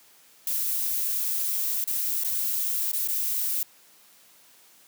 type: noise with dropouts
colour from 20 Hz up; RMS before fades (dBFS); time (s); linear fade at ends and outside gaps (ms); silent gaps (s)
violet; -27; 0.47-3.63; 2; 1.841-1.875 / 2.237-2.246 / 2.916-2.932 / 3.076-3.085
effects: white hiss -56 dBFS RMS until 4.87 s + high-pass 150 Hz 12 dB/octave